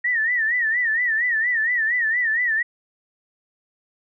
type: tone with vibrato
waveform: sine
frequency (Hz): 1864.7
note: A#6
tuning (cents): 0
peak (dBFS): -18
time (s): 0.04-2.63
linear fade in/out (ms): 10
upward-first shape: sine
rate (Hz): 4.3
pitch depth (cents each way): 120
effects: none

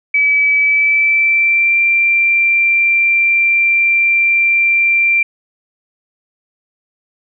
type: tone with pitch glide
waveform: sine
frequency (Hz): 2292 to 2362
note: D7 to D7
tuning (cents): -43 to +9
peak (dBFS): -9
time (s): 0.14-5.23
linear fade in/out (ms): 5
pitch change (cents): +52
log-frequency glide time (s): 0.59-1.77
effects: none

